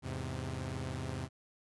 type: chord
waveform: sawtooth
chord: E augmented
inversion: none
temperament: equal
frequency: 82.41 / 103.83 / 130.81 Hz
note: E2 / G#2 / B#2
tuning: 0 / 0 / 0 cents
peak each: -38 / -39 / -36 dBFS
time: 0.02-1.29 s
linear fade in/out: 50 ms
effects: resampled to 24000 Hz